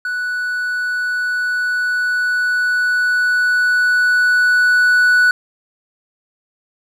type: tone with level ramp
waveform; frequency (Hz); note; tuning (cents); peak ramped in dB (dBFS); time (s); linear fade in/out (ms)
triangle; 1480; F#6; 0; -17 to -7; 0.05-5.31; 2
effects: none